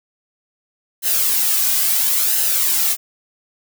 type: noise with flanger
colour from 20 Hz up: blue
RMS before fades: -17 dBFS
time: 1.02-2.97 s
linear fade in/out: 50 ms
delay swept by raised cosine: 0.86 to 2.26 ms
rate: 0.73 Hz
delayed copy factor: -0.55
effects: none